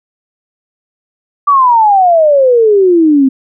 sine exponential sweep, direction down, 1174.7 to 259.8 Hz, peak -4 dBFS, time 1.47-3.29 s, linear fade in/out 10 ms, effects none

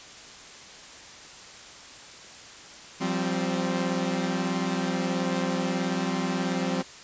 sawtooth chord, F suspended second, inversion none, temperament equal with one note detuned, 174.61 / 193.08 / 261.6 Hz, F3 / G3 / C4, 0 / -26 / 0 cents, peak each -26 dBFS, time 3-6.83 s, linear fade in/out 20 ms, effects white hiss -45 dBFS RMS until 7.03 s + resampled to 16000 Hz

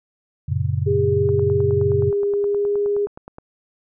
sine chord, F# major, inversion none, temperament just, 92.5 / 115.62 / 138.75 Hz, F#2 / A#2 / C#3, 0 / -14 / +2 cents, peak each -22 / -24 / -23 dBFS, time 0.48-2.11 s, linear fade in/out 10 ms
sine tone with pitch glide, 404.7 to 408.7 Hz, G#4 to G#4, -45 to -28 cents, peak -17 dBFS, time 0.86-3.07 s, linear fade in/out 20 ms, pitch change +17 cents, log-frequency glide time 2.23-2.76 s
click train, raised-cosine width 1 ms, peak -23 dBFS, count 21, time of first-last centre 1.29-3.384 s, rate 9.55 Hz
effects none

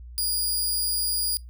15% pulse tone, 4864 Hz, D#8, 40 cents flat, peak -17 dBFS, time 0.18-1.37 s, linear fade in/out 0 ms, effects noise-tail reverb RT60 0.2 s tail -25 dB re dry + added 60 Hz sine -39 dBFS peak until 1.49 s

